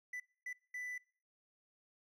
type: tone bursts at uneven times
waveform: triangle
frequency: 1988 Hz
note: B6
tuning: 11 cents sharp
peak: -39 dBFS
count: 3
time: 0.13-0.2 / 0.46-0.53 / 0.74-0.98 s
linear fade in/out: 5 ms
effects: noise-tail reverb RT60 0.5 s tail -25 dB re dry